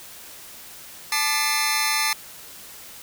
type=tone cluster; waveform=20% pulse; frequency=874 / 1197 / 2028 / 2145 / 5290 Hz; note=A5 / D6 / B6 / C7 / E8; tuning=-12 / +33 / +45 / +42 / +5 cents; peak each=-22 dBFS; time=1.12-2.13 s; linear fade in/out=2 ms; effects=white hiss -42 dBFS RMS until 3.02 s